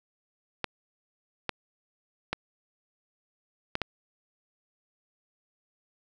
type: clicks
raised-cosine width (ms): 0.3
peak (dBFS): -12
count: 5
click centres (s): 0.643 / 1.493 / 2.33 / 3.754 / 3.817
effects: none